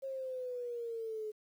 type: linear sweep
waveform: sine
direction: down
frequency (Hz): 542 to 424.1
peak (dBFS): -37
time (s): 0.02-1.32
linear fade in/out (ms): 20
effects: 11-bit